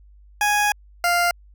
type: tone pair in turn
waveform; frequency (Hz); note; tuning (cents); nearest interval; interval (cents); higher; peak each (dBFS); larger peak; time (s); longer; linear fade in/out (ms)
20% pulse; 830 / 697.9; G#5 / F5; -1 / -1; minor third; 300; first; -12 / -12; neither; 0.41-0.72 / 1.04-1.31; first; 2
effects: added 50 Hz sine -46 dBFS peak until 1.54 s